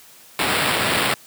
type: noise with sample-and-hold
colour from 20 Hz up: white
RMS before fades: -20 dBFS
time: 0.39-1.14 s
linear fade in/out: 2 ms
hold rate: 6300 Hz
effects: white hiss -47 dBFS RMS until 1.26 s + high-pass 100 Hz 12 dB/octave